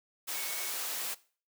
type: tone in noise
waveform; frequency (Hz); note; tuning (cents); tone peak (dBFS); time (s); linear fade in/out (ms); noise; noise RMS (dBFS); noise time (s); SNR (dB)
sine; 2212; C#7; -4; -44; 0.34-0.72; 20; white; -36; 0.27-1.15; -11
effects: noise-tail reverb RT60 0.4 s tail -19 dB re dry + high-pass 400 Hz 12 dB/octave